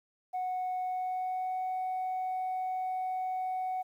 sine tone with pitch glide, 737 to 744.3 Hz, F#5 to F#5, -7 to +10 cents, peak -29 dBFS, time 0.33-3.83 s, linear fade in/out 20 ms, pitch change +17 cents, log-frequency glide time 0.82-1.6 s, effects tanh soft clip ceiling -29 dBFS + 11-bit

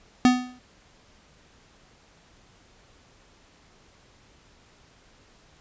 square tone with exponential decay, 250 Hz, B3, 21 cents sharp, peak -12 dBFS, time 0.25-0.59 s, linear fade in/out 1 ms, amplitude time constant 72 ms, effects pink hiss -57 dBFS RMS until 5.6 s + resampled to 16000 Hz

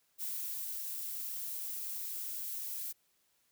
violet noise with ADSR envelope, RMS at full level -38 dBFS, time 0.18-2.93 s, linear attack 45 ms, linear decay 460 ms, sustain -2 dB, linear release 19 ms, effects white hiss -74 dBFS RMS until 3.51 s

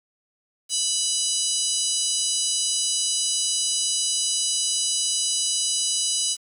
harmonic tone with a mistuned harmonic, 987.8 Hz, B5, in tune, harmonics 3 / 4 / 5 / 6 / 7 / 8 / 9 / 10, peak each -30 / -30 / -30 / -30 / -30 / -30 / -30 / -30 dBFS, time 0.69-6.37 s, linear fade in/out 50 ms, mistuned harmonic 7, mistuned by -72 cents, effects 8-bit

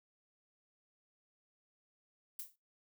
violet noise with exponential decay, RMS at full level -39 dBFS, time 2.39-2.56 s, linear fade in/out 5 ms, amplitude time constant 35 ms, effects noise-tail reverb RT60 0.2 s tail -17 dB re dry

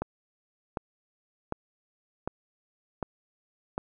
click train, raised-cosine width 1 ms, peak -16 dBFS, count 6, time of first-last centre 0.02-3.779 s, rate 1.33 Hz, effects none

